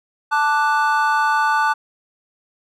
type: chord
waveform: triangle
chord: D major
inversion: second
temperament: equal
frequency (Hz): 880 / 1174.7 / 1480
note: A5 / D6 / F#6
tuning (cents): 0 / 0 / 0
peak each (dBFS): -16 / -19 / -18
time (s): 0.31-1.74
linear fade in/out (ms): 20
effects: none